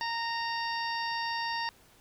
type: harmonic tone with a mistuned harmonic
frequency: 926 Hz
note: A#5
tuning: 12 cents flat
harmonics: 1 / 2 / 3 / 4 / 5 / 6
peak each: -33 / -36 / -42 / -45 / -40 / -43 dBFS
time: 0.01-1.69 s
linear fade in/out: 0 ms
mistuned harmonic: 6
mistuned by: -22 cents
effects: pink hiss -60 dBFS RMS until 2 s